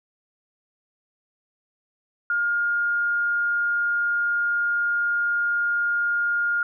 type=tone; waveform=sine; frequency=1416 Hz; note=F6; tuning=23 cents sharp; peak=-20 dBFS; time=2.3-6.63 s; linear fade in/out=2 ms; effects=none